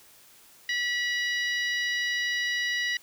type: harmonic tone with a mistuned harmonic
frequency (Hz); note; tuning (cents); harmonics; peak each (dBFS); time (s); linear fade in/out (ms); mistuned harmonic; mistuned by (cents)
973; B5; -26; 2 / 3 / 4 / 5 / 6; -27 / -34 / -35 / -40 / -40; 0.69-2.97; 2; 6; -32
effects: white hiss -55 dBFS RMS until 3.02 s